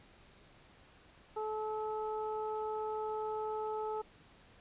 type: harmonic tone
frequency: 431.8 Hz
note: A4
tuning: 33 cents flat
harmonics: 1 / 2 / 3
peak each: -37 / -39 / -46 dBFS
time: 1.36-4.02 s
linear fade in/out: 10 ms
effects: pink hiss -61 dBFS RMS until 4.6 s + resampled to 8000 Hz